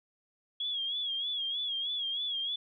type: tone with vibrato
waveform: sine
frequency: 3322 Hz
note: G#7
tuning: in tune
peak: -31 dBFS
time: 0.6-2.56 s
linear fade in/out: 5 ms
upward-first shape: sine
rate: 3.2 Hz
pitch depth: 77 cents each way
effects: none